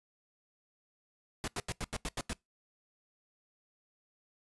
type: noise bursts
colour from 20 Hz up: pink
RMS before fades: -36 dBFS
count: 8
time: 1.44-2.331 s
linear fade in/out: 0 ms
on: 37 ms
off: 85 ms
effects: noise-tail reverb RT60 0.2 s tail -25 dB re dry + resampled to 24000 Hz